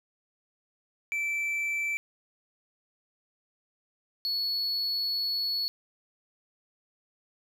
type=tone pair in turn; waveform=triangle; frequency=2328 / 4395 Hz; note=D7 / C#8; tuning=-16 / -16 cents; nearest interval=major seventh; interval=1100 cents; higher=second; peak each=-26 dBFS; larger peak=neither; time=1.12-1.97 / 4.25-5.68 s; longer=second; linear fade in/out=0 ms; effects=none